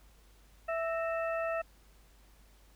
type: harmonic tone with a mistuned harmonic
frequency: 659.3 Hz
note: E5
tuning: in tune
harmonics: 1 / 2 / 3 / 4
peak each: -32 / -38 / -42 / -44 dBFS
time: 0.68-1.62 s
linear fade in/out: 10 ms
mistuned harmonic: 3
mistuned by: -120 cents
effects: added 50 Hz sine -59 dBFS peak until 2.75 s + pink hiss -65 dBFS RMS until 2.75 s